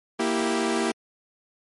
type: chord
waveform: sawtooth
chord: E diminished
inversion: second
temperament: equal with one note detuned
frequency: 233.1 / 328.7 / 392 Hz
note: Bb3 / E4 / G4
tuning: 0 / -5 / 0 cents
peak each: -23 dBFS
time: 0.19-0.92 s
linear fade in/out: 10 ms
effects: MP3 48 kbps